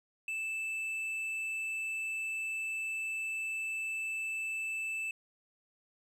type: tone with tanh clipping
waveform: sine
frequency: 2637 Hz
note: E7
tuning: in tune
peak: -35 dBFS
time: 0.28-5.11 s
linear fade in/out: 2 ms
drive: 6 dB
effects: none